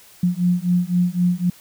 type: beating tone pair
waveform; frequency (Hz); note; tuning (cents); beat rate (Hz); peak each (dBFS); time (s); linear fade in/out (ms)
sine; 175.9 / 179.8; F3 / F#3; +13 / -49; 3.9; -19; 0.23-1.5; 5
effects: white hiss -48 dBFS RMS until 1.6 s